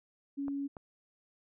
sine tone, 279.8 Hz, C#4, 16 cents sharp, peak -33 dBFS, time 0.37-0.68 s, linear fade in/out 20 ms
clicks, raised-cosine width 1 ms, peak -31 dBFS, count 2, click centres 0.482 / 0.768 s
effects none

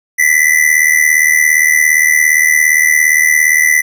square ring-modulated tone, 1995 Hz, B6, 17 cents sharp, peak -5 dBFS, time 0.18-3.82 s, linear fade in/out 20 ms, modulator 38.7 Hz, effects none

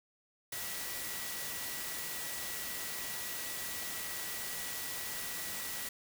sine tone in noise, 1938 Hz, B6, 33 cents flat, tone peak -48 dBFS, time 0.52-5.89 s, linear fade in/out 5 ms, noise white, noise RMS -40 dBFS, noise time 0.52-5.89 s, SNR -11 dB, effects none

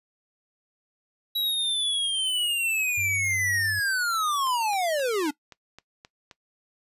square linear sweep, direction down, 3899 to 277.2 Hz, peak -24 dBFS, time 1.35-5.31 s, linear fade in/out 10 ms
sine tone with pitch glide, 98 to 96.99 Hz, G2 to G2, 0 to -18 cents, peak -34 dBFS, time 2.97-3.8 s, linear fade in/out 10 ms, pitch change -18 cents, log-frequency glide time 3.38-3.49 s
click train, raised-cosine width 0.2 ms, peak -27 dBFS, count 8, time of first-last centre 4.47-6.312 s, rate 3.8 Hz
effects noise-tail reverb RT60 0.1 s tail -19 dB re dry + resampled to 32000 Hz

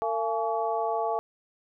harmonic tone with a mistuned harmonic, 226.5 Hz, A#3, 50 cents flat, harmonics 2 / 3 / 4 / 5, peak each -31 / -29 / -30 / -35 dBFS, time 0.02-1.19 s, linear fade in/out 0 ms, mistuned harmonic 4, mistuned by -110 cents, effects none

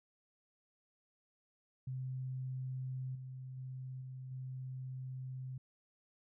sine tone with level steps, 129.7 Hz, C3, 15 cents flat, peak -38 / -44 / -42 / -44 / -41 dBFS, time 1.87-5.58 s, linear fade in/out 5 ms, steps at 3.15 / 3.57 / 4.01 / 4.31 s, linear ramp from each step 5 ms, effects none

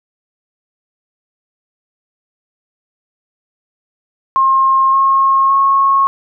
sine tone with pitch steps, 1068 / 1080.4 / 1093 Hz, C6 / C#6 / C#6, +35 / -45 / -25 cents, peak -8 dBFS, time 4.36-6.07 s, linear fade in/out 0 ms, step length 570 ms, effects none

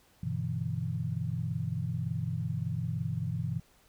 sine chord, E minor seventh, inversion first, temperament equal, 98 / 123.47 / 146.83 / 164.81 Hz, G2 / B2 / D3 / E3, 0 / 0 / 0 / 0 cents, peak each -37 / -34 / -39 / -35 dBFS, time 0.23-3.6 s, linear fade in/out 5 ms, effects pink hiss -64 dBFS RMS until 3.88 s

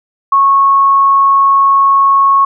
sine tone, 1100 Hz, C#6, 14 cents flat, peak -5 dBFS, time 0.32-2.45 s, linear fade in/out 5 ms, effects none

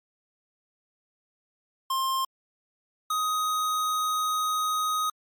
square tone pair in turn, 1058 / 1253.3 Hz, C6 / D#6, +19 / +12 cents, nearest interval minor third, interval 293 cents, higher second, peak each -25 dBFS, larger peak neither, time 1.9-2.25 / 3.1-5.1 s, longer second, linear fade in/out 5 ms, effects MP3 96 kbps

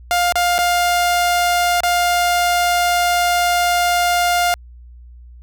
sawtooth tone with dropouts, 704 Hz, F5, 14 cents sharp, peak -10 dBFS, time 0.11-4.54 s, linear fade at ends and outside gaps 0 ms, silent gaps 0.323-0.356 / 0.581-0.588 / 1.805-1.834 s, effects added 60 Hz sine -37 dBFS peak until 5.42 s

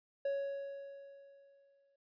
triangle tone with exponential decay, 556 Hz, C#5, 5 cents sharp, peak -29 dBFS, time 0.25-1.96 s, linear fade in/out 5 ms, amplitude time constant 370 ms, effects noise-tail reverb RT60 0.1 s tail -20 dB re dry + resampled to 11025 Hz

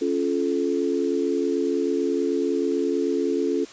sine chord, Db augmented, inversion none, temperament just, 277.2 / 346.5 / 433.1 Hz, Db4 / F4 / A4, 0 / -14 / -27 cents, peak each -25 dBFS, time 0.01-3.65 s, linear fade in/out 10 ms, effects white hiss -44 dBFS RMS until 3.72 s + resampled to 16000 Hz

